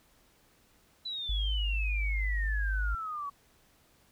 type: exponential sweep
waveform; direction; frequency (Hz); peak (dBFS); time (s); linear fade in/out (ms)
sine; down; 4010 to 1116; -34; 1.05-3.3; 10
type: tone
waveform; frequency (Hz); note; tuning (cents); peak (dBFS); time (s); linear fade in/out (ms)
sine; 51.91; G#1; 0; -28; 1.29-2.95; 5
effects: pink hiss -65 dBFS RMS until 4.11 s